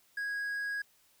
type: tone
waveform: triangle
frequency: 1651 Hz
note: G#6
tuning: 11 cents flat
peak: -31 dBFS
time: 0.17-0.82 s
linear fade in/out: 5 ms
effects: white hiss -67 dBFS RMS until 1.2 s